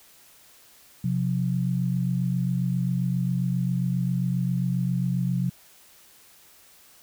sine tone pair together, 130.81 / 178.27 Hz, C3 / F3, 0 / +36 cents, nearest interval perfect fourth, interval 536 cents, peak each -25 dBFS, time 1.04-5.5 s, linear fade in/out 5 ms, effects white hiss -54 dBFS RMS until 7.02 s

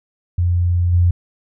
sine tone with level steps, 87.8 Hz, F2, 10 cents sharp, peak -13 / -10 dBFS, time 0.38-1.11 s, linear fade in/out 5 ms, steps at 0.92 s, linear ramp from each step 20 ms, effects none

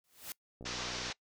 white noise with exponential growth, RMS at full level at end -39 dBFS, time 0.04-0.32 s, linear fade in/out 1 ms, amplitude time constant 59 ms
click train, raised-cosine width 2 ms, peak -34 dBFS, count 31, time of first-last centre 0.61-1.1 s, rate 61.2 Hz
white band-pass noise, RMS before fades -40 dBFS, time 0.65-1.13 s, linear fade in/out 10 ms, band 340 to 6200 Hz, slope 48 dB/octave
effects noise-tail reverb RT60 0.1 s tail -22 dB re dry

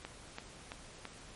click train, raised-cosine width 0.3 ms, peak -25 dBFS, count 4, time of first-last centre 0.05-1.053 s, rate 2.99 Hz, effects pink hiss -53 dBFS RMS until 1.35 s + MP3 48 kbps

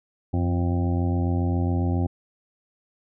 harmonic tone with a mistuned harmonic, 87.31 Hz, F2, in tune, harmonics 1 / 2 / 3 / 4 / 6 / 7 / 8 / 9, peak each -22 / -29 / -28 / -33 / -40 / -41 / -41 / -37 dBFS, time 0.33-2.07 s, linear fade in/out 10 ms, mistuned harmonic 1, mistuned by +59 cents, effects none

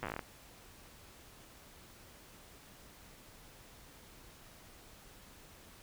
slowing click train, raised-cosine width 0.5 ms, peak -23 dBFS, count 11, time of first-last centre 0.03-0.192 s, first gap 8 ms, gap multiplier 1.15, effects pink hiss -57 dBFS RMS until 5.82 s

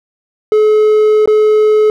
triangle tone with dropouts, 428.1 Hz, A4, 47 cents flat, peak -4 dBFS, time 0.52-1.9 s, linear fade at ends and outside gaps 1 ms, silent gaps 1.258-1.275 s, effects none

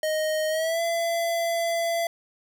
square tone with pitch glide, 622.3 to 674.7 Hz, D#5 to E5, 0 to +40 cents, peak -24 dBFS, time 0.03-2.07 s, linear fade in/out 2 ms, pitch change +140 cents, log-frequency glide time 0.49-0.82 s, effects none

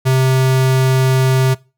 square tone, 131 Hz, C3, 2 cents sharp, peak -11 dBFS, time 0.05-1.55 s, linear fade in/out 20 ms, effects noise-tail reverb RT60 0.3 s tail -22 dB re dry

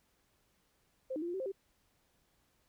sine tone with pitch steps, 522 / 307.6 / 342.6 / 350.4 / 382.4 / 525 / 389.3 Hz, C5 / D#4 / F4 / F4 / G4 / C5 / G4, -4 / -20 / -33 / +6 / -43 / +6 / -12 cents, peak -35 dBFS, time 1.1-1.52 s, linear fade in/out 10 ms, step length 60 ms, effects pink hiss -74 dBFS RMS until 2.68 s

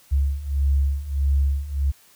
sine beating tone pair, 68.6 / 70.2 Hz, C#2 / C#2, -17 / +22 cents, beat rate 1.6 Hz, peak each -23 / -20 dBFS, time 0.11-1.92 s, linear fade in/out 20 ms, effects white hiss -54 dBFS RMS until 2.15 s

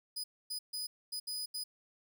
sawtooth tone bursts at uneven times, 4978 Hz, D#8, in tune, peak -34 dBFS, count 6, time 0.16-0.24 / 0.5-0.59 / 0.73-0.87 / 1.12-1.2 / 1.27-1.46 / 1.54-1.64 s, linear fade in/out 10 ms, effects none

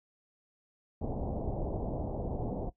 pink low-pass noise, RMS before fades -35 dBFS, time 1.01-2.7 s, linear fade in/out 10 ms, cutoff 810 Hz, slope 48 dB/octave, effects noise-tail reverb RT60 0.1 s tail -17 dB re dry

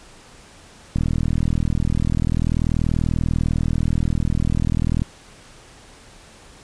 click train, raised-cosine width 5 ms, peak -8 dBFS, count 165, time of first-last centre 0.96-5.019 s, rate 40.4 Hz, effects pink hiss -46 dBFS RMS until 6.63 s + resampled to 22050 Hz

